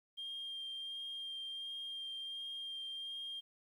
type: tone with vibrato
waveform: sine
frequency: 3200 Hz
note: G7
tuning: 35 cents sharp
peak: -40 dBFS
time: 0.17-3.41 s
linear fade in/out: 20 ms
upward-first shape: sine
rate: 1.4 Hz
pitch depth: 11 cents each way
effects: tanh soft clip ceiling -38 dBFS + 12-bit